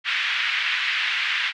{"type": "band-pass noise", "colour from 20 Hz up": "pink", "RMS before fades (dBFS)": -24, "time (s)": [0.04, 1.53], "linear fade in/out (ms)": 50, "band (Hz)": [1700, 3200], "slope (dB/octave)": 24, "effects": []}